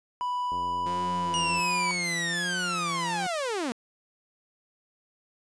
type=tone; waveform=triangle; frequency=987.8 Hz; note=B5; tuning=in tune; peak=-25 dBFS; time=0.21-1.91 s; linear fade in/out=0 ms
type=click train; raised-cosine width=2 ms; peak=-30 dBFS; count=96; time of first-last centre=0.52-1.593 s; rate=88.5 Hz
type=tone with vibrato; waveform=sawtooth; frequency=174.4 Hz; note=F3; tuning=2 cents flat; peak=-30 dBFS; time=0.86-3.27 s; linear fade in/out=5 ms; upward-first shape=sine; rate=1.3 Hz; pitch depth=51 cents each way
type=linear sweep; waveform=sawtooth; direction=down; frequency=2900 to 220 Hz; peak=-24 dBFS; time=1.34-3.72 s; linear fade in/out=0 ms
effects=resampled to 22050 Hz